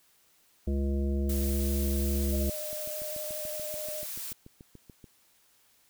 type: harmonic tone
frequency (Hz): 69.3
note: C#2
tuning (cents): 0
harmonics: 1 / 3 / 5 / 7 / 9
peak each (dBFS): -27 / -33 / -36 / -43 / -45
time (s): 0.67-2.5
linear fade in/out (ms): 5
type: noise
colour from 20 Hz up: blue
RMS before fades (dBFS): -38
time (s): 1.29-4.33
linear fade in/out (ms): 5
type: tone with vibrato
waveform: sine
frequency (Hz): 610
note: D#5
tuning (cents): -34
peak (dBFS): -37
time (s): 2.28-4.06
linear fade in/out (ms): 50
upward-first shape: sine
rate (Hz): 12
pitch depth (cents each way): 16
type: click train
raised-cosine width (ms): 3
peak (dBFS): -35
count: 17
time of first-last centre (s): 2.73-5.042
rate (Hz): 6.92
effects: white hiss -65 dBFS RMS until 5.89 s